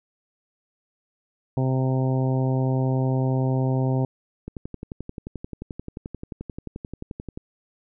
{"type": "harmonic tone", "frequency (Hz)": 130.81, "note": "C3", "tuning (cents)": 0, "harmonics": [1, 2, 3, 4, 5, 6, 7], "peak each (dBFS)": [-21, -27, -31, -33, -35, -37, -38], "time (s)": [1.57, 4.05], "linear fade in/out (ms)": 2}
{"type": "click train", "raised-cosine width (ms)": 3, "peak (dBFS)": -20, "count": 34, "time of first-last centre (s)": [4.48, 7.375], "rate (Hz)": 11.4}
{"effects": []}